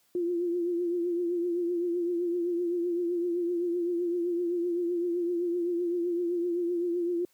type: tone with vibrato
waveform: sine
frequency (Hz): 347.5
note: F4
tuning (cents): -9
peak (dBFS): -26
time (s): 0.15-7.25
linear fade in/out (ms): 2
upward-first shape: triangle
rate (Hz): 7.8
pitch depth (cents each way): 60
effects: white hiss -68 dBFS RMS until 7.33 s + high-pass 80 Hz 12 dB/octave